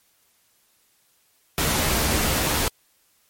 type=noise with comb filter; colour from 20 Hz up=pink; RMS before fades=-22 dBFS; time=1.58-2.68 s; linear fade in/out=0 ms; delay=13 ms; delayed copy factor=+0.55; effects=white hiss -63 dBFS RMS until 3.29 s + MP3 64 kbps